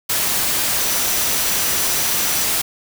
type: tone in noise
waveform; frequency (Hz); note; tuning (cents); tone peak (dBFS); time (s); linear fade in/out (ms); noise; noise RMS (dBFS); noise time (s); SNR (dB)
sine; 5890; F#8; -9; -28; 0.8-2.45; 10; white; -19; 0.09-2.62; -12
effects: none

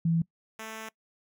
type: tone pair in turn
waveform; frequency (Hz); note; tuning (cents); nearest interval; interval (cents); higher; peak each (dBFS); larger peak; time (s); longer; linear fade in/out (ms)
sine / 5% pulse; 165.7 / 220.6; E3 / A3; +9 / +5; perfect fourth; 496; second; -22 / -27; first; 0.05-0.22 / 0.59-0.89; second; 5
effects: noise-tail reverb RT60 0.1 s tail -22 dB re dry

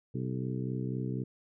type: harmonic tone with a mistuned harmonic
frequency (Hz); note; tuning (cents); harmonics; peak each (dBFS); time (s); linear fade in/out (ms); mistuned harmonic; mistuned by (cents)
64; C2; -38; 2 / 3 / 4 / 5 / 6 / 7; -34 / -38 / -40 / -42 / -44 / -45; 0.14-1.24; 10; 7; -47
effects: none

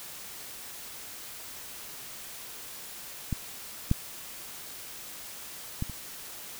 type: clicks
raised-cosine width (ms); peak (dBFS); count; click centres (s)
5; -16 / -10 / -17 / -27; 4; 3.327 / 3.914 / 5.824 / 5.897
effects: white hiss -43 dBFS RMS until 6.59 s

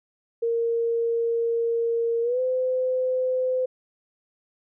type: tone with pitch glide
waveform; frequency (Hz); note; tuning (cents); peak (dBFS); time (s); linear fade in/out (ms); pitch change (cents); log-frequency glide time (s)
sine; 463.7 to 511.5; A#4 to C5; -9 to -39; -21; 0.42-3.66; 10; +170; 2.22-2.4
effects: none

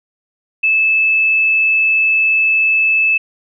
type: tone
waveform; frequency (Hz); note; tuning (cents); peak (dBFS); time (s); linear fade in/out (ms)
sine; 2617; E7; -13; -10; 0.63-3.18; 10
effects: none

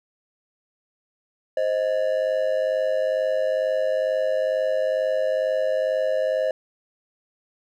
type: ring-modulated tone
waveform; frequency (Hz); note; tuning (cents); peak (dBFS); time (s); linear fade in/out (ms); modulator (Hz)
triangle; 575; D5; -37; -15; 1.57-6.51; 2; 51.1
effects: none

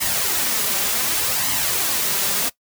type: noise with flanger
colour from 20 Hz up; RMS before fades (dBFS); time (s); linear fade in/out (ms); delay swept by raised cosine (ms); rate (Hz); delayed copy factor
white; -21; 0-2.5; 20; 0.98 to 5.18; 0.67; +0.5
effects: noise-tail reverb RT60 0.1 s tail -19 dB re dry + high-pass 60 Hz 12 dB/octave

